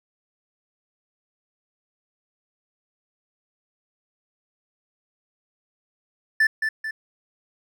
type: tone with echo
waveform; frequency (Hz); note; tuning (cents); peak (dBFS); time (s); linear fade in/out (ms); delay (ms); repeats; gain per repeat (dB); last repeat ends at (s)
triangle; 1760; A6; 0; -13; 6.4-6.47; 5; 220; 2; -6; 6.91
effects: none

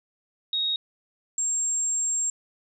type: tone pair in turn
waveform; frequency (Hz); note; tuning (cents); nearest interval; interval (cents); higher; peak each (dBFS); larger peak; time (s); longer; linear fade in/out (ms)
sine; 3759 / 7466; A#7 / A#8; +14 / +2; octave; 1188; second; -23; neither; 0.53-0.76 / 1.38-2.3; second; 2
effects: none

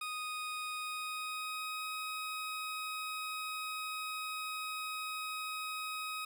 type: tone with pitch glide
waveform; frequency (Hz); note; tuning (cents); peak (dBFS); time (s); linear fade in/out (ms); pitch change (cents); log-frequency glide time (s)
20% pulse; 1244.5 to 1262.6; D#6 to D#6; 0 to +25; -33; 0.01-6.25; 5; +25; 0.79-1.9
effects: 10-bit

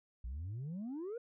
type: exponential sweep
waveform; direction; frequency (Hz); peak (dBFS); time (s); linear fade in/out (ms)
sine; up; 55 to 494.8; -37; 0.24-1.18; 5
effects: tanh soft clip ceiling -38 dBFS

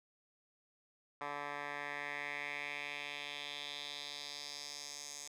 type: tone with band-pass filter sweep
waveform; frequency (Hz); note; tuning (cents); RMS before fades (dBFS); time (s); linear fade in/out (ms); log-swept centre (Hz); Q
10% pulse; 144.7; D3; -25; -44; 1.21-5.28; 2; 1300 to 6700; 2.8
effects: none

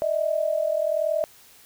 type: tone pair together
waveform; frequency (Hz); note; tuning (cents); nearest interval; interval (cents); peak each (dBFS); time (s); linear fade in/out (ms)
sine; 604 / 645; D5 / E5; +48 / -38; minor second; 114; -24; 0.02-1.24; 0
effects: white hiss -52 dBFS RMS until 1.65 s

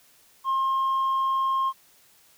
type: tone with tanh clipping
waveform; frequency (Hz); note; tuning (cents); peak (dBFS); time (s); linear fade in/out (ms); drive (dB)
sine; 1067; C6; +34; -22; 0.44-1.73; 50; 1
effects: white hiss -58 dBFS RMS until 2.37 s

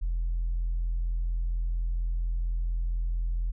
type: tone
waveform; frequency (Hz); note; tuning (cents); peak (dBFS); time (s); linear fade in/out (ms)
sine; 42.15; E1; +39; -24; 0.01-3.52; 20
effects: tanh soft clip ceiling -23 dBFS

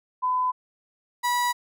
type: tone pair in turn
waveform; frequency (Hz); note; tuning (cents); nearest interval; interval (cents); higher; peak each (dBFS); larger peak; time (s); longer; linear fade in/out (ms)
sine / 35% pulse; 1008 / 974.2; B5 / B5; +35 / -24; minor second; 59; first; -21 / -20; second; 0.22-0.52 / 1.23-1.53; neither; 20
effects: none

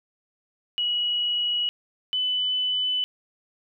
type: tone pair in turn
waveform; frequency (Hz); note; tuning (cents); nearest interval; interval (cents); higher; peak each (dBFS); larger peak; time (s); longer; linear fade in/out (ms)
sine; 2917 / 3001; F#7 / F#7; -25 / +24; unison; 49; second; -22 / -22; neither; 0.78-1.69 / 2.13-3.04; neither; 0
effects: none

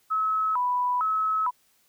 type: tone with vibrato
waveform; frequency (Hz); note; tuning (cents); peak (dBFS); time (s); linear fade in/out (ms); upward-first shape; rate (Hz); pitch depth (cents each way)
sine; 1129; C#6; +31; -22; 0.1-1.51; 20; square; 1.1; 230
effects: white hiss -65 dBFS RMS until 1.88 s

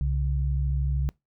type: tone pair together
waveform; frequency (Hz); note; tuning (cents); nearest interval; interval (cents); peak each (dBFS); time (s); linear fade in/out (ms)
sine; 65.41 / 138.59; C2 / C#3; 0 / 0; octave + minor second; 1300; -24 / -28; 0.01-1.09; 0
effects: noise-tail reverb RT60 0.2 s tail -24 dB re dry

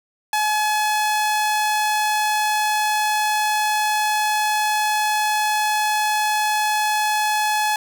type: tone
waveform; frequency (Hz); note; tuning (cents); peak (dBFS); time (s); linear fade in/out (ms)
sawtooth; 850; G#5; +40; -14; 0.33-7.76; 2
effects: none

